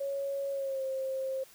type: tone with pitch glide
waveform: sine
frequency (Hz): 554.4 to 530.6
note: C#5 to C5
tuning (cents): 0 to +24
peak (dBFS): -31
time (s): 0-1.44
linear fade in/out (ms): 10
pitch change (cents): -76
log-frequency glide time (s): 0.51-0.84
effects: white hiss -57 dBFS RMS until 1.54 s